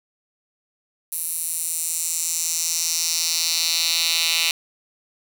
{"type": "tone with high-pass filter sweep", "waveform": "10% pulse", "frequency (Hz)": 165.3, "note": "E3", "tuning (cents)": 5, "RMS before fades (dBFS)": -23, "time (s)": [1.12, 4.51], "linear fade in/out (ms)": 2, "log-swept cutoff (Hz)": [11000, 3200], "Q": 2.2, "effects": []}